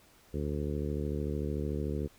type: harmonic tone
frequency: 73.42 Hz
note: D2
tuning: in tune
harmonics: 1 / 2 / 3 / 4 / 5 / 6 / 7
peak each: -35 / -37 / -39 / -41 / -40 / -40 / -46 dBFS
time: 0.33-2.08 s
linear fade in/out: 20 ms
effects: pink hiss -61 dBFS RMS until 2.18 s